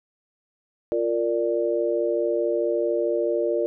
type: chord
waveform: sine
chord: Bb major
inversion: second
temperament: equal with one note detuned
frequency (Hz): 349.2 / 462.7 / 587.3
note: F4 / Bb4 / D5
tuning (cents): 0 / -13 / 0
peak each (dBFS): -25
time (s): 0.92-3.66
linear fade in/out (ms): 0
effects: none